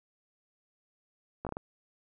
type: slowing click train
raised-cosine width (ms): 1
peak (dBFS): -22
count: 5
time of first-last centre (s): 1.45-1.569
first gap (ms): 17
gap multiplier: 1.39
effects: none